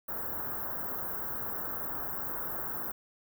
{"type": "band-stop noise", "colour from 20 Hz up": "white", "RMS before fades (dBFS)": -36, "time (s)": [0.08, 2.92], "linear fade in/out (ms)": 10, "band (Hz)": [1600, 14000], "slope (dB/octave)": 48, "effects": []}